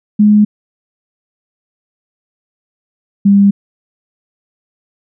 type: tone pair in turn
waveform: sine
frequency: 209.5 / 199.91 Hz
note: G#3 / G3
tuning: +15 / +34 cents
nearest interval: minor second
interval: 81 cents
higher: first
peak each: -4 dBFS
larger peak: neither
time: 0.19-0.45 / 3.25-3.51 s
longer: neither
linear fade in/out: 10 ms
effects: none